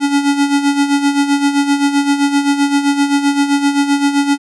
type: tone with tremolo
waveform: square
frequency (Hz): 283.1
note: C#4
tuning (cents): +37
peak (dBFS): -9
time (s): 0-4.38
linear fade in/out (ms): 50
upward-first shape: sine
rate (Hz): 7.7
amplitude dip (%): 65
effects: resampled to 24000 Hz